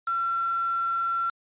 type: tone with quantisation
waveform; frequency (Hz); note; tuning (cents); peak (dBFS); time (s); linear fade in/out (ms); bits
sine; 1359; F6; -48; -24; 0.07-1.3; 5; 6
effects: resampled to 8000 Hz